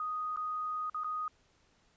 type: tone with dropouts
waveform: sine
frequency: 1244.5 Hz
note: D#6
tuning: in tune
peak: -33 dBFS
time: 0-1.28 s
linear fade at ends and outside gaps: 2 ms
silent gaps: 0.362-0.372 / 0.898-0.945 / 1.036-1.044 s
effects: pink hiss -69 dBFS RMS until 1.96 s + resampled to 16000 Hz